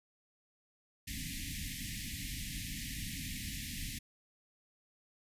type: band-stop noise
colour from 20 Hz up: pink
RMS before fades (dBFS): -41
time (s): 1.07-3.99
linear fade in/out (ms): 10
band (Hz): 290 to 1800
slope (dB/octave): 96
effects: resampled to 32000 Hz